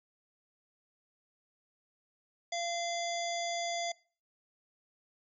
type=harmonic tone with a mistuned harmonic; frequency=687 Hz; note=F5; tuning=29 cents flat; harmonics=1 / 3 / 5 / 7 / 9 / 10; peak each=-35 / -40 / -42 / -43 / -45 / -45 dBFS; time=2.52-3.92 s; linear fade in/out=5 ms; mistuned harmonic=10; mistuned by=+16 cents; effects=noise-tail reverb RT60 0.4 s tail -22 dB re dry